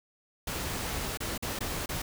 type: noise with dropouts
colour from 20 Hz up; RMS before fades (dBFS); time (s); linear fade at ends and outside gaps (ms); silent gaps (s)
pink; -34; 0.47-2.02; 5; 1.174-1.203 / 1.378-1.424 / 1.59-1.606 / 1.86-1.89
effects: none